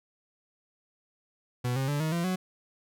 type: tone with pitch steps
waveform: 40% pulse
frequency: 123.47 / 133.87 / 145.14 / 157.37 / 170.62 / 185 Hz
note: B2 / C3 / D3 / D#3 / F3 / F#3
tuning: 0 / +40 / -20 / +20 / -40 / 0 cents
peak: -26 dBFS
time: 1.64-2.36 s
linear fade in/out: 10 ms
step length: 120 ms
effects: none